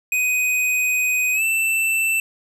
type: tone with pitch glide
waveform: square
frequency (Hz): 2500 to 2664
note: D#7 to E7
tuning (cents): +8 to +18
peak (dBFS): -18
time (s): 0.12-2.2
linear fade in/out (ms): 2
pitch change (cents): +110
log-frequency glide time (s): 1.33-1.43
effects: none